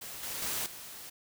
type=noise with level steps; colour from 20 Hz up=white; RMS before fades=-43 / -38 / -34 / -46 dBFS; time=0.01-1.1 s; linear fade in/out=10 ms; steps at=0.23 / 0.42 / 0.66 s; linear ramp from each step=2 ms; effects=none